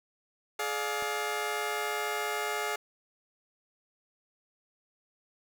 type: chord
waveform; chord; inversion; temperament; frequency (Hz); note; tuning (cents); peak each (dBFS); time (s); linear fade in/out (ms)
15% pulse; D diminished; second; just; 422.9 / 587.3 / 704.8; Ab4 / D5 / F5; +31 / 0 / +16; -27 / -32 / -29; 0.59-2.76; 5
type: click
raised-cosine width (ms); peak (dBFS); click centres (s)
1; -29; 1.024
effects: none